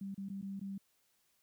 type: tone with dropouts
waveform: sine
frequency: 196 Hz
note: G3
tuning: in tune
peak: -39 dBFS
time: 0.01-0.78 s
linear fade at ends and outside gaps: 5 ms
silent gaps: 0.145-0.177 / 0.288-0.299 / 0.415-0.425 / 0.596-0.612 s
effects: white hiss -75 dBFS RMS until 1.42 s